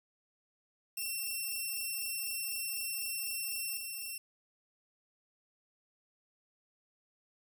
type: tone with level steps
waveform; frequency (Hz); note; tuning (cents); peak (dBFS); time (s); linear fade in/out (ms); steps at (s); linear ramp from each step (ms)
5% pulse; 2704; E7; +43; -26 / -30; 0.97-4.18; 5; 3.77; 2
effects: none